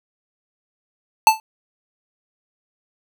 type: tone with exponential decay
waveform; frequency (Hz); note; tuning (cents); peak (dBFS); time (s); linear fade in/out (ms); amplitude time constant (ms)
square; 880; A5; 0; -4; 1.27-1.4; 1; 28
effects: none